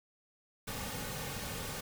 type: noise with comb filter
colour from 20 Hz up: pink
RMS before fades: -40 dBFS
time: 0.67-1.81 s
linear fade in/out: 10 ms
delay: 3 ms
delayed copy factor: -0.6
effects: none